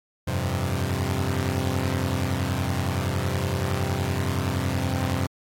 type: chord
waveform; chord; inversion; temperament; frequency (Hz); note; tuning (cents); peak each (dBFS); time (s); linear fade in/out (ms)
sawtooth; F suspended second; none; equal; 87.31 / 98 / 130.81; F2 / G2 / C3; 0 / 0 / 0; -24; 0.27-5.27; 10
effects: AAC 48 kbps